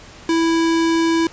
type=tone; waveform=square; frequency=329.6 Hz; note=E4; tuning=in tune; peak=-15 dBFS; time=0.29-1.27 s; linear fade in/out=2 ms; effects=pink hiss -41 dBFS RMS until 1.32 s + resampled to 16000 Hz